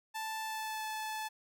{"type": "tone with pitch glide", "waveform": "sawtooth", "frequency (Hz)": [880, 868.4], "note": ["A5", "A5"], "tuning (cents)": [0, -23], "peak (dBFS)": -33, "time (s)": [0.14, 1.29], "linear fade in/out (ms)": 20, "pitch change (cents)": -23, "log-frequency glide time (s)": [0.41, 0.85], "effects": []}